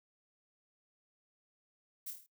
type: noise with echo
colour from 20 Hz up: violet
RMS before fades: -42 dBFS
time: 2.06-2.11 s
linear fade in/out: 10 ms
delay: 26 ms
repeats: 6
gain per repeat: -4 dB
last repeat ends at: 2.266 s
effects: noise-tail reverb RT60 0.1 s tail -19 dB re dry